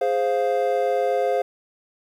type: chord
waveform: triangle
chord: F minor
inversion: first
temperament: equal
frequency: 415.3 / 523.3 / 698.5 Hz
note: Ab4 / C5 / F5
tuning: 0 / 0 / 0 cents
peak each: -23 / -20 / -22 dBFS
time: 0.01-1.42 s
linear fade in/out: 5 ms
effects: 9-bit